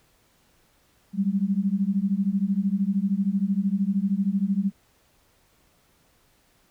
sine beating tone pair, 190.1 / 203.1 Hz, F#3 / G#3, +47 / -38 cents, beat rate 13 Hz, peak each -24 dBFS, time 1.13-4.72 s, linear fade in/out 50 ms, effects pink hiss -63 dBFS RMS until 6.7 s

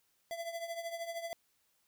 square tone with tremolo, 673 Hz, E5, 36 cents sharp, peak -36 dBFS, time 0.31-1.33 s, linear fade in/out 0 ms, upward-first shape triangle, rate 13 Hz, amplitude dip 75%, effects white hiss -75 dBFS RMS until 1.87 s

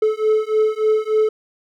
triangle beating tone pair, 431.3 / 434.7 Hz, A4 / A4, -35 / -21 cents, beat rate 3.4 Hz, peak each -16 dBFS, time 0.02-1.29 s, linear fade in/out 5 ms, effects none

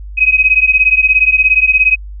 sine beating tone pair, 2522 / 2539 Hz, D#7 / D#7, +23 / +34 cents, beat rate 17 Hz, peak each -10 dBFS, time 0.17-1.96 s, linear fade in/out 20 ms, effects added 50 Hz sine -25 dBFS peak until 2.2 s

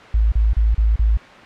sine tone bursts, 54.5 Hz, A1, 16 cents flat, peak -12 dBFS, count 5, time 0.14-1.172 s, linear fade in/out 5 ms, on 180 ms, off 33 ms, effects white hiss -39 dBFS RMS until 1.45 s + low-pass 2000 Hz 12 dB/octave

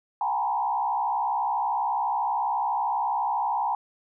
sine tone with frequency modulation, 880 Hz, A5, in tune, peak -23 dBFS, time 0.21-3.75 s, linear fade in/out 2 ms, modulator 66.1 Hz, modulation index 1.6, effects none

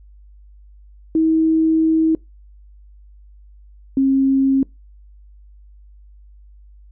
sine tone pair in turn, 320.3 / 269.3 Hz, E4 / C#4, -50 / -50 cents, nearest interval minor third, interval 300 cents, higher first, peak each -12 dBFS, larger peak neither, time 1.15-2.15 / 3.97-4.63 s, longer first, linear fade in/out 2 ms, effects noise-tail reverb RT60 0.2 s tail -24 dB re dry + added 50 Hz sine -42 dBFS peak until 6.91 s

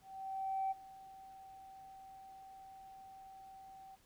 sine tone with ADSR envelope, 771 Hz, G5, 29 cents flat, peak -32 dBFS, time 0.01-3.96 s, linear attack 700 ms, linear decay 23 ms, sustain -20 dB, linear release 17 ms, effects tanh soft clip ceiling -29 dBFS + pink hiss -69 dBFS RMS until 4.05 s

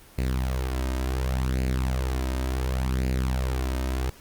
sawtooth tone with flanger, 64.3 Hz, C2, 30 cents flat, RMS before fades -26 dBFS, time 0.18-4.1 s, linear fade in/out 5 ms, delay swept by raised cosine 0.43 to 3.23 ms, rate 0.69 Hz, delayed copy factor +0.65, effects pink hiss -51 dBFS RMS until 4.2 s + Opus 24 kbps

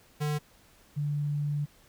square / sine tone pair in turn, 149.5 / 146.25 Hz, D3 / D3, +31 / -7 cents, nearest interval unison, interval 38 cents, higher first, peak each -28 / -27 dBFS, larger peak second, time 0.2-0.39 / 0.96-1.66 s, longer second, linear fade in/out 20 ms, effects pink hiss -60 dBFS RMS until 1.88 s

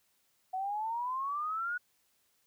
sine exponential sweep, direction up, 739 to 1476 Hz, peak -32 dBFS, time 0.53-1.78 s, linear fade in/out 10 ms, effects white hiss -73 dBFS RMS until 2.46 s

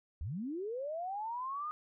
sine linear sweep, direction up, 61.6 to 1244.5 Hz, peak -36 dBFS, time 0.21-1.71 s, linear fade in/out 0 ms, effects none

